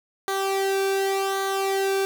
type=tone with flanger; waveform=sawtooth; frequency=389.3 Hz; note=G4; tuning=12 cents flat; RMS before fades=-24 dBFS; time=0.28-2.05 s; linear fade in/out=0 ms; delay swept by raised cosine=0.38 to 1 ms; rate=0.88 Hz; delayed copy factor=-0.7; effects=none